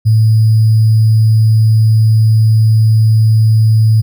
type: tone with sample-and-hold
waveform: sine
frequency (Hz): 110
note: A2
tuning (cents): 0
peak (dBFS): -5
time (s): 0.05-4.02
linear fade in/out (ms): 20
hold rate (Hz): 4900
effects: none